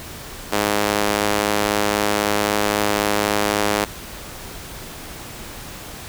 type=tone with high-pass filter; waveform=sawtooth; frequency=103.83 Hz; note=G#2; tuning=in tune; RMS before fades=-20 dBFS; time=0.52-3.85 s; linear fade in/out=10 ms; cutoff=390 Hz; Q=0.72; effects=pink hiss -35 dBFS RMS until 6.08 s